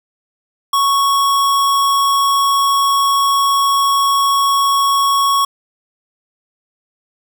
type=tone; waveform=square; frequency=1108.7 Hz; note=C#6; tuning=in tune; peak=-12 dBFS; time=0.73-5.45 s; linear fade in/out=5 ms; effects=none